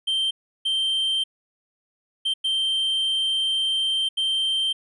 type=tone bursts at uneven times; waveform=triangle; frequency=3136 Hz; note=G7; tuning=in tune; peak=-19 dBFS; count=5; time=0.07-0.31 / 0.65-1.24 / 2.25-2.34 / 2.44-4.09 / 4.17-4.73 s; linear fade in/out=10 ms; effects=resampled to 24000 Hz